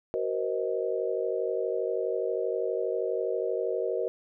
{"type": "chord", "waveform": "sine", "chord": "C half-diminished seventh", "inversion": "second", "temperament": "just", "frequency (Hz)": [376.7, 470.9, 523.3, 627.9], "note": ["Gb4", "Bb4", "C5", "Eb5"], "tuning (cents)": [31, 18, 0, 16], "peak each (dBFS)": [-32, -30, -34, -34], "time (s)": [0.14, 4.08], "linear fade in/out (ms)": 0, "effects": []}